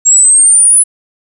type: exponential sweep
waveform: sine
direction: up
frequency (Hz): 7500 to 10140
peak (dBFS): -3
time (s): 0.05-0.84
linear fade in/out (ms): 20
effects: none